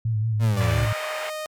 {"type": "tone with vibrato", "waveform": "sine", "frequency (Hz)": 110, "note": "A2", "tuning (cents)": 0, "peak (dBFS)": -20, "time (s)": [0.05, 0.93], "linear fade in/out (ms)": 5, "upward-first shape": "sine", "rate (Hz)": 5.5, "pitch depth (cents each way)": 56}
{"type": "linear sweep", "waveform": "30% pulse", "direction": "down", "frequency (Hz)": [120, 59.1], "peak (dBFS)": -21, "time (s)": [0.39, 0.89], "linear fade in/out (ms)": 50}
{"type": "tone with pitch glide", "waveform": "sawtooth", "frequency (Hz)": [583, 617.7], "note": ["D5", "D#5"], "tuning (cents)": [-13, -13], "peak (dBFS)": -25, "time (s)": [0.57, 1.46], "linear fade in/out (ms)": 0, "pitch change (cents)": 100, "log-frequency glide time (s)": [0.72, 0.92]}
{"type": "band-pass noise", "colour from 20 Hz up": "white", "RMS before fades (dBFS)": -33, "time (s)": [0.6, 1.3], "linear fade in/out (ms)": 5, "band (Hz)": [550, 2500], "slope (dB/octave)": 24}
{"effects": ["MP3 96 kbps"]}